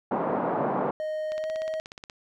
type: band-pass noise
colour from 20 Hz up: white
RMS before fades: -27 dBFS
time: 0.11-0.91 s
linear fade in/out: 5 ms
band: 160 to 970 Hz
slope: 24 dB/octave
type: tone with pitch glide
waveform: triangle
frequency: 620 to 632.3 Hz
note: D#5 to D#5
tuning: -6 to +28 cents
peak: -26 dBFS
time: 1-1.8 s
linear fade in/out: 0 ms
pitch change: +34 cents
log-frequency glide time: 1.36-1.51 s
type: click train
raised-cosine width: 0.2 ms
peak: -23 dBFS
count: 14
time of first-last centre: 1.32-2.098 s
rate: 16.7 Hz
effects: none